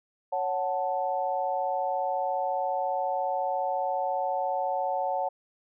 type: chord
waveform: sine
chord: F# minor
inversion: second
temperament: equal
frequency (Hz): 554.4 / 740 / 880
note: C#5 / F#5 / A5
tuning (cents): 0 / 0 / 0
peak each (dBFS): -31 / -29 / -31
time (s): 0.32-5.29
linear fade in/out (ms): 10
effects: none